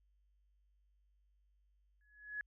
sine tone with exponential growth, 1691 Hz, G#6, 31 cents sharp, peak -36 dBFS, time 2.01-2.41 s, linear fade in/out 1 ms, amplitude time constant 86 ms, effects added 50 Hz sine -70 dBFS peak until 2.46 s

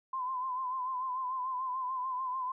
sine tone with vibrato, 1026 Hz, C6, 34 cents flat, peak -32 dBFS, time 0.13-2.52 s, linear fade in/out 5 ms, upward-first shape sine, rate 6.8 Hz, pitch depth 55 cents each way, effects none

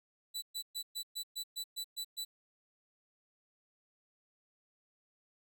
sawtooth tone bursts, 3967 Hz, B7, 7 cents sharp, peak -34 dBFS, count 10, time 0.34-2.25 s, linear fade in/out 20 ms, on 83 ms, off 120 ms, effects none

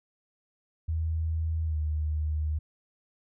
sine tone with pitch glide, 80.5 to 76.64 Hz, E2 to D#2, -41 to -26 cents, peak -26 dBFS, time 0.88-2.59 s, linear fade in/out 10 ms, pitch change -85 cents, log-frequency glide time 1.65-1.77 s, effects none

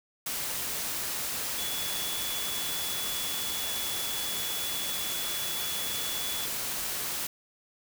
sine tone in noise, 3415 Hz, G#7, 48 cents sharp, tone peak -36 dBFS, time 1.58-6.46 s, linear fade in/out 5 ms, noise white, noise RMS -33 dBFS, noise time 0.26-7.27 s, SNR -6 dB, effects none

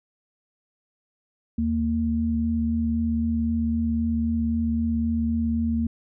sine tone pair together, 77.78 / 229.5 Hz, D#2 / A#3, 0 / -27 cents, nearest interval octave + perfect fifth, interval 1873 cents, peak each -27 / -22 dBFS, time 1.58-5.87 s, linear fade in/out 5 ms, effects none

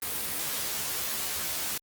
white noise with comb filter, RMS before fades -32 dBFS, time 0.02-1.78 s, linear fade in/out 5 ms, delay 14 ms, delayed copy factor +1, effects Opus 32 kbps

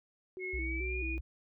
sine tone with vibrato, 349.2 Hz, F4, in tune, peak -40 dBFS, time 0.37-1.18 s, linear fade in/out 0 ms, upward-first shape square, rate 2.3 Hz, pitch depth 110 cents each way
sine tone with pitch glide, 2174 to 2454 Hz, C#7 to D#7, -34 to -25 cents, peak -37 dBFS, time 0.39-1.19 s, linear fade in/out 50 ms, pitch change +209 cents, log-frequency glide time 0.55-1.01 s
sine tone, 62.2 Hz, B1, 13 cents sharp, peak -35 dBFS, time 0.53-1.21 s, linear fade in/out 10 ms
effects none

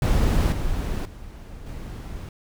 brown noise with level steps, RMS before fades -19 / -26 / -39 / -34 dBFS, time 0.02-2.29 s, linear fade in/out 2 ms, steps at 0.52 / 1.05 / 1.66 s, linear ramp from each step 5 ms, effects none

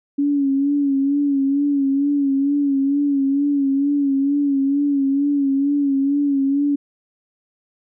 sine tone with vibrato, 280 Hz, C#4, 18 cents sharp, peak -15 dBFS, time 0.18-6.76 s, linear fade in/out 10 ms, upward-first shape sine, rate 2.2 Hz, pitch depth 52 cents each way, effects none

